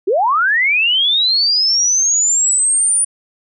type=linear sweep; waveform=sine; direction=up; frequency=340 to 9500 Hz; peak=-11 dBFS; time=0.07-3.05 s; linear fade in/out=10 ms; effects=none